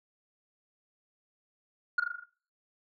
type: tone with echo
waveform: sine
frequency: 1429 Hz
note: F6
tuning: 39 cents sharp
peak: -19 dBFS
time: 1.98-2 s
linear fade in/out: 5 ms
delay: 40 ms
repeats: 6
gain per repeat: -4 dB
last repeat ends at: 2.24 s
effects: noise-tail reverb RT60 0.4 s tail -18 dB re dry + tanh soft clip ceiling -21 dBFS